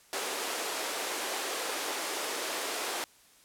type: high-pass noise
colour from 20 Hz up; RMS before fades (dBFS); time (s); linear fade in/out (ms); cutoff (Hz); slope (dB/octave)
pink; -34; 0.13-3.04; 0; 360; 24
effects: white hiss -60 dBFS RMS until 3.44 s + low-pass 12000 Hz 12 dB/octave